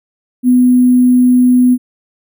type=tone with sample-and-hold; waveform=sine; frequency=250 Hz; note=B3; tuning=21 cents sharp; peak=-5 dBFS; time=0.43-1.78 s; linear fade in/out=50 ms; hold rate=11025 Hz; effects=none